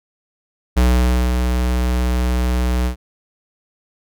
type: tone with ADSR envelope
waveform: square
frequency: 61.7 Hz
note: B1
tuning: 1 cent flat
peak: -11 dBFS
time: 0.76-2.96 s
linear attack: 17 ms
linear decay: 540 ms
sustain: -5 dB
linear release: 99 ms
effects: none